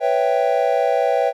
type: chord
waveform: triangle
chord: C# half-diminished seventh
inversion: third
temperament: equal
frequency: 493.9 / 554.4 / 659.3 / 784 Hz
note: B4 / C#5 / E5 / G5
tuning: 0 / 0 / 0 / 0 cents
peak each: -19 dBFS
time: 0-1.33 s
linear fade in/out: 50 ms
effects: none